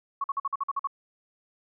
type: tone bursts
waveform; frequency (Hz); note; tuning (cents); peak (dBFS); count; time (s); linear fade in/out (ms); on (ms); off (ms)
sine; 1108.7; C#6; 0; -25; 9; 0.21-0.873; 5; 31; 48
effects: none